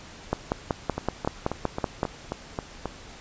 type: two click trains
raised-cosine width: 1 ms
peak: -9 / -14 dBFS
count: 10 / 8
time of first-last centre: 0.33-2.031 / 0.98-2.857 s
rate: 5.29 / 3.73 Hz
effects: pink hiss -45 dBFS RMS until 3.2 s + resampled to 16000 Hz